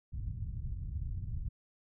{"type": "low-pass noise", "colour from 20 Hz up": "white", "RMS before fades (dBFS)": -38, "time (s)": [0.12, 1.49], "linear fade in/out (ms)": 10, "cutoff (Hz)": 110, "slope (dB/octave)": 24, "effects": []}